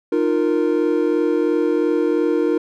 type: chord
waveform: triangle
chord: Eb suspended second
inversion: none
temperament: equal with one note detuned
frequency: 306.3 / 349.2 / 466.2 Hz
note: Eb4 / F4 / Bb4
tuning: -27 / 0 / 0 cents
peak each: -18 dBFS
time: 0.12-2.58 s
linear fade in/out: 5 ms
effects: none